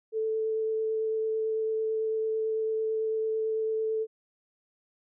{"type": "tone with vibrato", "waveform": "sine", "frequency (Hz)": 440, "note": "A4", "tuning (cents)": 0, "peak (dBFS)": -26, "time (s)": [0.12, 4.07], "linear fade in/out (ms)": 50, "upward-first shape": "sine", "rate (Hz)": 9, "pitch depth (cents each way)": 8, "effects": []}